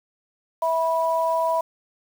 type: tone pair together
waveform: sine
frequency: 654 / 979.9 Hz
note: E5 / B5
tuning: -14 / -14 cents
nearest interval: perfect fifth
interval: 700 cents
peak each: -22 dBFS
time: 0.62-1.61 s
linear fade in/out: 5 ms
effects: 7-bit

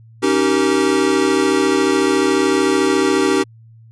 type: chord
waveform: square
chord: Eb dominant seventh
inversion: third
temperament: equal with one note detuned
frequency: 277.2 / 311.1 / 385.7 / 466.2 Hz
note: Db4 / Eb4 / G4 / Bb4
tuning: 0 / 0 / -28 / 0 cents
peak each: -20 / -20 / -17 / -23 dBFS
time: 0.22-3.44 s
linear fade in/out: 20 ms
effects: added 113 Hz sine -41 dBFS peak until 3.91 s + resampled to 22050 Hz

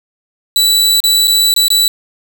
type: tone with dropouts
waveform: sawtooth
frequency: 3951 Hz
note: B7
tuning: in tune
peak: -5 dBFS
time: 0.56-1.88 s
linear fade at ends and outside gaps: 1 ms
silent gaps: 1.003-1.039 / 1.273-1.279 / 1.54-1.563 / 1.682-1.703 s
effects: none

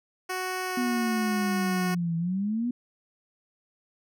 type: tone with pitch glide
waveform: 10% pulse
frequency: 370 to 365.8 Hz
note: F#4 to F#4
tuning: 0 to -20 cents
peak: -21 dBFS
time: 0.29-1.95 s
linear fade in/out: 10 ms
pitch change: -20 cents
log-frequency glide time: 0.64-0.88 s
type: exponential two-way sweep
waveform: sine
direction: down then up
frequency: 249.5 to 164.6 to 249.5 Hz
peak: -25 dBFS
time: 0.77-2.71 s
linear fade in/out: 5 ms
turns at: 2.17 s
effects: none

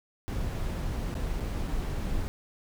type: noise with dropouts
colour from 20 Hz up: brown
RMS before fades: -31 dBFS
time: 0.28-2.28 s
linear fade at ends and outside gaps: 0 ms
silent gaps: 1.142-1.152 / 1.401-1.406 / 1.678-1.682 s
effects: none

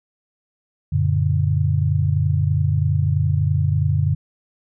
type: chord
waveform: sine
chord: Gb augmented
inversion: none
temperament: just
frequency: 92.5 / 115.62 / 144.53 Hz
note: Gb2 / Bb2 / D3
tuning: 0 / -14 / -27 cents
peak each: -19 / -23 / -19 dBFS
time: 0.92-4.15 s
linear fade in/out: 10 ms
effects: none

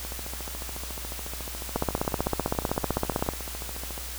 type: two click trains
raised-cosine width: 1 ms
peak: -10 / -23 dBFS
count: 25 / 56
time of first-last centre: 1.76-3.289 / 0.05-3.979 s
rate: 15.7 / 14 Hz
effects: added 60 Hz sine -38 dBFS peak until 4.18 s + white hiss -38 dBFS RMS until 4.18 s

